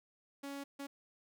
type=tone bursts at uneven times; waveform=sawtooth; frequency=279.5 Hz; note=C#4; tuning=14 cents sharp; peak=-38 dBFS; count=2; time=0.43-0.64 / 0.79-0.87 s; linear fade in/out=10 ms; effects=none